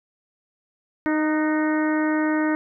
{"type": "harmonic tone with a mistuned harmonic", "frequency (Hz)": 309, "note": "D#4", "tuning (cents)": -12, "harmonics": [1, 2, 3, 4, 5, 6, 7], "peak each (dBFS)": [-20, -29, -31, -34, -32, -31, -39], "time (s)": [1.06, 2.55], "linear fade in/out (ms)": 0, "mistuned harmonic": 5, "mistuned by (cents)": -39, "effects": []}